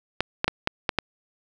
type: clicks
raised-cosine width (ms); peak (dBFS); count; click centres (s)
0.3; -5; 6; 0.206 / 0.444 / 0.48 / 0.674 / 0.892 / 0.987
effects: none